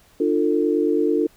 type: tone cluster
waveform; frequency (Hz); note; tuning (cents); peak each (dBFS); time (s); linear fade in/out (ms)
sine; 299.9 / 349.1 / 447.3; D4 / F4 / A4; +36 / -1 / +28; -21; 0.2-1.27; 5
effects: pink hiss -55 dBFS RMS until 1.36 s